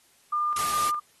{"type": "tone with tremolo", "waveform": "sine", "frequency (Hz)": 1203, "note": "D6", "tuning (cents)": 41, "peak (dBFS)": -23, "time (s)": [0.32, 1], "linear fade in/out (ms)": 10, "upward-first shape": "square", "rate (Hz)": 2.4, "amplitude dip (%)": 40}
{"type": "noise", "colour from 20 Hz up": "white", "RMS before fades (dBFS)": -31, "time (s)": [0.56, 0.9], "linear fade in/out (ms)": 5}
{"effects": ["white hiss -61 dBFS RMS until 1.2 s", "AAC 32 kbps"]}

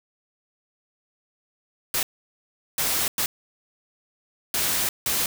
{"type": "noise bursts at uneven times", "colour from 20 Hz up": "white", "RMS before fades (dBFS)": -24, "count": 5, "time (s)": [[1.94, 2.03], [2.78, 3.08], [3.18, 3.26], [4.54, 4.89], [5.06, 5.26]], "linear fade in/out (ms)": 2, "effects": []}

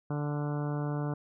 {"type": "harmonic tone with a mistuned harmonic", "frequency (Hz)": 146.83, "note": "D3", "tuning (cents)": 0, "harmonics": [1, 2, 3, 4, 5, 6, 7, 8, 9, 10], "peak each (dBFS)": [-31, -37, -41, -43, -45, -47, -48, -49, -50, -51], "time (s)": [0.1, 1.14], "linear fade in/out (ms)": 5, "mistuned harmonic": 9, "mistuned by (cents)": 21, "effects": []}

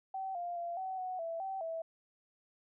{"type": "tone with pitch steps", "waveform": "sine", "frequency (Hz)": [767, 699, 688, 757, 740, 663, 770, 655], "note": ["G5", "F5", "F5", "F#5", "F#5", "E5", "G5", "E5"], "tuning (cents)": [-38, 1, -26, 39, 0, 10, -31, -11], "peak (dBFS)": -36, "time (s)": [0.14, 1.82], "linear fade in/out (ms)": 5, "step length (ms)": 210, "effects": []}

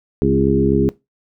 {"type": "harmonic tone with a mistuned harmonic", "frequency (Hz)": 68, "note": "C#2", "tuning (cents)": -33, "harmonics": [1, 2, 3, 4, 5, 6], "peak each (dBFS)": [-24, -20, -19, -19, -20, -19], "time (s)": [0.22, 0.89], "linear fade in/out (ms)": 0, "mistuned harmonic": 5, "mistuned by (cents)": 20, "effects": ["noise-tail reverb RT60 0.2 s tail -19 dB re dry"]}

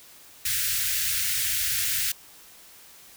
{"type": "band-stop noise", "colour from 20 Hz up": "white", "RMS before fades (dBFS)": -26, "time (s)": [0.45, 2.12], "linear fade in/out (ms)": 5, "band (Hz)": [130, 1500], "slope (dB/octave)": 48, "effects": ["white hiss -50 dBFS RMS until 3.16 s"]}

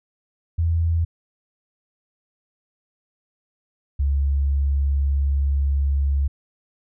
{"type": "tone pair in turn", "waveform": "sine", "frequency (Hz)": [82.9, 69.71], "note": ["E2", "C#2"], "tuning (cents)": [10, 10], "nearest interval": "minor third", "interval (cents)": 300, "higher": "first", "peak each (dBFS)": -17, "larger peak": "neither", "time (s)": [[0.58, 1.05], [3.99, 6.28]], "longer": "second", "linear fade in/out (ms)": 10, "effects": []}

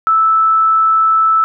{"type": "tone", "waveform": "sine", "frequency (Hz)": 1314, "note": "E6", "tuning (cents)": -6, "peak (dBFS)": -8, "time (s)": [0.07, 1.44], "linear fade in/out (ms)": 0, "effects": []}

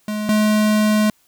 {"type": "tone pair in turn", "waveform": "square", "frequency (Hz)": [211.7, 213], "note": ["G#3", "G#3"], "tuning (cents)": [33, 44], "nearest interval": "unison", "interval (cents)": 11, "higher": "second", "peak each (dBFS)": [-22, -14], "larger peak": "second", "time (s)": [[0.08, 0.29], [0.29, 1.1]], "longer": "second", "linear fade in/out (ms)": 2, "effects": ["white hiss -59 dBFS RMS until 1.27 s"]}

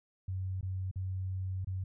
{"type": "tone with dropouts", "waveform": "sine", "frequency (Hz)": 93.9, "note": "F#2", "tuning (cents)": 26, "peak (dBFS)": -33, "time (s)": [0.28, 1.84], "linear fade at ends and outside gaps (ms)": 5, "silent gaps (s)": [[0.611, 0.628], [0.913, 0.958], [1.647, 1.671]], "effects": []}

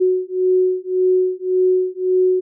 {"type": "beating tone pair", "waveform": "sine", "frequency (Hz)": [368.3, 370.1], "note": ["F#4", "F#4"], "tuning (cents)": [-8, 0], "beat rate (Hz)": 1.8, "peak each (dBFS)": -17, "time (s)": [0, 2.41], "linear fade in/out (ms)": 20, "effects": []}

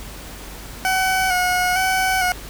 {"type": "tone with vibrato", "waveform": "20% pulse", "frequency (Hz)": 740, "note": "F#5", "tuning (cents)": 0, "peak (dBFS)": -12, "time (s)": [0.85, 2.32], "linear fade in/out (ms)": 0, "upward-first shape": "square", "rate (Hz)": 1.1, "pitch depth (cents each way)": 33, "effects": ["added 50 Hz sine -37 dBFS peak until 2.49 s", "pink hiss -37 dBFS RMS until 2.49 s"]}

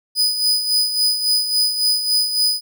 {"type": "tone with tremolo", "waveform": "40% pulse", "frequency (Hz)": 4978, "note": "D#8", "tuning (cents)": 0, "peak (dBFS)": -12, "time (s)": [0.15, 2.61], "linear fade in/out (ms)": 50, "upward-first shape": "sine", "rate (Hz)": 3.6, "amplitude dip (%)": 60, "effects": []}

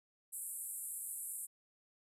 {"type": "band-pass noise", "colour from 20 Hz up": "pink", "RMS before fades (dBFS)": -44, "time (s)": [0.32, 1.47], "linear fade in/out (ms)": 20, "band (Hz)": [7900, 13000], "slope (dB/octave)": 96, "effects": []}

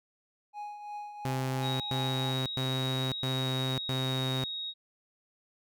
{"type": "tone with tremolo", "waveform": "triangle", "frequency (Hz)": 830.6, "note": "G#5", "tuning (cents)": 0, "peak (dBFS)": -34, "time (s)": [0.53, 2.34], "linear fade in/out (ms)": 50, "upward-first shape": "triangle", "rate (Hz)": 2.9, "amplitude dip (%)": 60}
{"type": "tone bursts", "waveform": "sawtooth", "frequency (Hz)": 130.81, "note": "C3", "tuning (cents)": 0, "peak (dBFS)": -26, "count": 5, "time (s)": [1.25, 4.44], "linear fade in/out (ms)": 0, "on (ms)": 550, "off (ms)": 110}
{"type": "tone with pitch glide", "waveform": "sine", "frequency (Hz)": [3800, 3769], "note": ["A#7", "A#7"], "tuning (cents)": [33, 18], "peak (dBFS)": -34, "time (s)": [1.61, 4.74], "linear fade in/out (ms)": 50, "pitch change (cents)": -15, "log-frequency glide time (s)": [3.11, 4.24]}
{"effects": []}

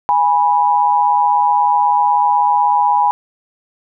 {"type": "tone pair together", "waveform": "sine", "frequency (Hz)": [825.8, 982], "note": ["G#5", "B5"], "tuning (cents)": [-10, -10], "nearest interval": "minor third", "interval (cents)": 300, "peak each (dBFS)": -13, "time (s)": [0.09, 3.11], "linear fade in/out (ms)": 0, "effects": []}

